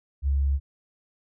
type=tone; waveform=sine; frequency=69.3 Hz; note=C#2; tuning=in tune; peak=-20 dBFS; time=0.22-0.6 s; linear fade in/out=50 ms; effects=none